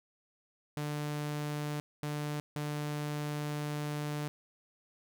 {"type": "tone bursts at uneven times", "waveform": "sawtooth", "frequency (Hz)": 148.4, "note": "D3", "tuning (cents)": 18, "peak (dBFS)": -30, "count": 3, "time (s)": [[0.77, 1.8], [2.03, 2.4], [2.56, 4.28]], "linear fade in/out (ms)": 0, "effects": []}